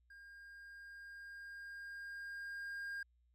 triangle tone with level ramp, 1612 Hz, G6, 48 cents sharp, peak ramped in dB -53 to -39 dBFS, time 0.1-3.03 s, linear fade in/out 5 ms, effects added 60 Hz sine -70 dBFS peak until 3.34 s

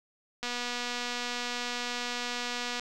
click train, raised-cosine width 0.2 ms, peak -17 dBFS, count 576, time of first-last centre 0.43-2.796 s, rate 243 Hz, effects none

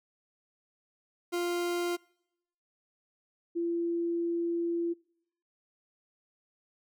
40% pulse / sine tone pair in turn, 349.2 / 340 Hz, F4 / F4, 0 / -46 cents, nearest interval unison, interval 46 cents, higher first, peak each -28 dBFS, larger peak neither, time 1.32-1.97 / 3.55-4.94 s, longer second, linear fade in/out 20 ms, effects noise-tail reverb RT60 0.8 s tail -26 dB re dry

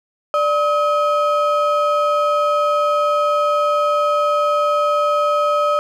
triangle ring-modulated tone, 932.3 Hz, A#5, in tune, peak -9 dBFS, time 0.34-5.79 s, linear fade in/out 0 ms, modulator 343 Hz, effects none

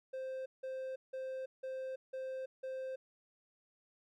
triangle tone bursts, 523.3 Hz, C5, in tune, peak -37 dBFS, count 6, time 0.13-2.96 s, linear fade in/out 10 ms, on 330 ms, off 170 ms, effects none

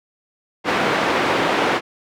pink band-pass noise, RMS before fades -19 dBFS, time 0.64-1.81 s, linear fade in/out 50 ms, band 300 to 2400 Hz, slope 12 dB/octave, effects none

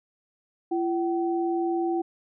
sine tone pair together, 339.8 / 762.8 Hz, F4 / G5, -47 / -47 cents, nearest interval octave + major second, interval 1400 cents, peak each -24 / -30 dBFS, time 0.71-2.02 s, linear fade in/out 10 ms, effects none

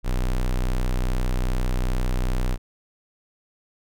square tone, 31.25 Hz, B0, 21 cents sharp, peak -21 dBFS, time 0.03-2.58 s, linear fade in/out 50 ms, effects none

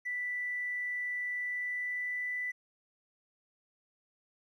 triangle tone with pitch glide, 1975.5 to 1986.9 Hz, B6 to B6, 0 to +10 cents, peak -29 dBFS, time 0.05-2.52 s, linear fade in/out 20 ms, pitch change +10 cents, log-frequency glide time 1.36-2.4 s, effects tanh soft clip ceiling -31 dBFS

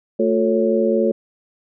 harmonic tone with a mistuned harmonic, 110.8 Hz, A2, 13 cents sharp, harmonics 2 / 3 / 4 / 5, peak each -20 / -20 / -20 / -20 dBFS, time 0.19-1.12 s, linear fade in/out 10 ms, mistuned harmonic 3, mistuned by +130 cents, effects none

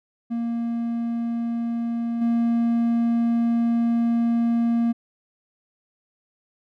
triangle tone with level steps, 233.3 Hz, A#3, 2 cents sharp, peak -21 / -16 dBFS, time 0.3-4.93 s, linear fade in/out 20 ms, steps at 2.21 s, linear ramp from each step 10 ms, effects none

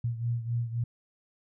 sine beating tone pair, 117.1 / 120.9 Hz, A#2 / B2, +8 / -36 cents, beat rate 3.8 Hz, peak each -29 / -34 dBFS, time 0.04-0.84 s, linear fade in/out 5 ms, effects none

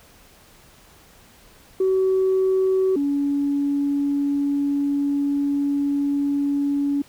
sine tone pair in turn, 378.4 / 283.5 Hz, F#4 / C#4, +39 / +39 cents, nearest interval perfect fourth, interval 500 cents, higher first, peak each -15 / -18 dBFS, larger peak first, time 1.8-2.96 / 2.96-7.02 s, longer second, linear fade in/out 5 ms, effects tanh soft clip ceiling -13 dBFS + pink hiss -51 dBFS RMS until 7.08 s

